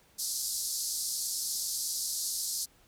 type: band-pass noise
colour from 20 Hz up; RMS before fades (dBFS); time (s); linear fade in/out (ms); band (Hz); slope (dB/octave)
pink; -34; 0.18-2.66; 20; 4400 to 13000; 48
effects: pink hiss -63 dBFS RMS until 2.87 s